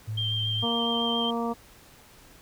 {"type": "tone", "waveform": "sine", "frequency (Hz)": 108.5, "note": "A2", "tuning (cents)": -24, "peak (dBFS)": -29, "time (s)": [0.07, 0.65], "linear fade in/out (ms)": 20}
{"type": "tone with vibrato", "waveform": "sine", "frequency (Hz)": 3165, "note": "G7", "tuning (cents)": 16, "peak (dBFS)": -27, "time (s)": [0.17, 1.31], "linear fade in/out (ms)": 10, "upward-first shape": "sine", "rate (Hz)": 7.2, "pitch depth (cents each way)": 14}
{"type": "harmonic tone", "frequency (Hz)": 233.1, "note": "A#3", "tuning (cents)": 0, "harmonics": [1, 2, 3, 4, 5], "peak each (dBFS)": [-29, -32, -34, -35, -36], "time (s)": [0.62, 1.54], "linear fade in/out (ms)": 20}
{"effects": ["pink hiss -53 dBFS RMS until 2.41 s"]}